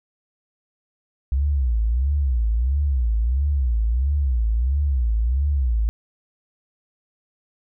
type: tone with vibrato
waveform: sine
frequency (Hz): 63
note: B1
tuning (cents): +35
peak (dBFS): -17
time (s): 1.32-5.89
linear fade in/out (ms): 0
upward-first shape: sine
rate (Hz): 1.5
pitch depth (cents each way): 250
effects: none